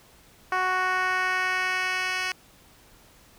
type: tone with band-pass filter sweep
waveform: 10% pulse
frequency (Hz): 370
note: F#4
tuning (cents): 0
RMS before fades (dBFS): -26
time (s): 0.52-2.32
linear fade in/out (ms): 2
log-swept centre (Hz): 1100 to 3200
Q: 1.2
effects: pink hiss -55 dBFS RMS until 3.38 s